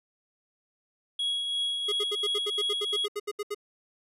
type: tone with tremolo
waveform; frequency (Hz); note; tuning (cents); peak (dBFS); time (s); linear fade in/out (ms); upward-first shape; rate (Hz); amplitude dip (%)
triangle; 3324; G#7; +1; -24; 1.19-3.06; 5; triangle; 2.9; 40
type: tone bursts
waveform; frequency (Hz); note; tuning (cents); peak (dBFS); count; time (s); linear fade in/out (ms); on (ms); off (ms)
square; 414; G#4; -5; -30; 15; 1.88-3.547; 10; 43; 73
effects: resampled to 32000 Hz